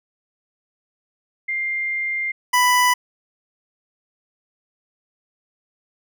sine / 25% pulse tone pair in turn, 2100 / 991.1 Hz, C7 / B5, +6 / +6 cents, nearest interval octave + minor second, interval 1300 cents, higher first, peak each -21 / -10 dBFS, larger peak second, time 1.48-2.32 / 2.53-2.94 s, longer first, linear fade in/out 10 ms, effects none

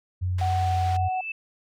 sine tone with pitch glide, 91.1 to 90.21 Hz, F#2 to F#2, -26 to -43 cents, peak -23 dBFS, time 0.21-1.09 s, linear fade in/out 20 ms, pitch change -17 cents, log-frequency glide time 0.35-0.47 s
white band-pass noise, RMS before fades -42 dBFS, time 0.38-0.97 s, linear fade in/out 5 ms, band 290 to 3500 Hz, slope 12 dB/octave
sine tone, 745 Hz, F#5, 12 cents sharp, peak -24 dBFS, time 0.41-1.21 s, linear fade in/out 5 ms
sine tone with exponential growth, 2637 Hz, E7, in tune, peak -27 dBFS, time 0.76-1.32 s, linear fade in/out 5 ms, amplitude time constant 120 ms
effects none

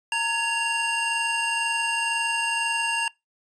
square tone cluster, 919 / 1678 / 2779 Hz, A#5 / G#6 / F7, -25 / +17 / -9 cents, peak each -29 / -31 / -25 dBFS, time 0.12-3.08 s, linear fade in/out 2 ms, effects noise-tail reverb RT60 0.2 s tail -24 dB re dry + resampled to 22050 Hz

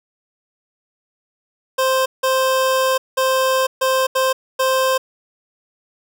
25% pulse tone bursts at uneven times, 523.3 Hz, C5, in tune, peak -11 dBFS, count 6, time 1.78-2.06 / 2.23-2.98 / 3.17-3.67 / 3.81-4.07 / 4.15-4.33 / 4.59-4.98 s, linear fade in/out 10 ms, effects none

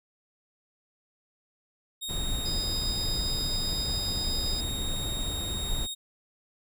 sawtooth tone, 3729 Hz, A#7, in tune, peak -30 dBFS, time 2.01-5.95 s, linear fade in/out 20 ms
brown noise, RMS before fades -32 dBFS, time 2.08-5.87 s, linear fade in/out 20 ms
sine tone with tremolo, 4978 Hz, D#8, in tune, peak -31 dBFS, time 2.45-4.61 s, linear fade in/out 10 ms, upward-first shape triangle, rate 7.5 Hz, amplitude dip 25%
effects none

